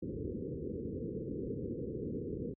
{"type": "low-pass noise", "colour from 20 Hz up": "white", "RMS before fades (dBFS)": -39, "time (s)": [0.02, 2.54], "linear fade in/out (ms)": 10, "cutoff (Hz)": 490, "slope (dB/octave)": 96, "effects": ["high-pass 60 Hz 12 dB/octave"]}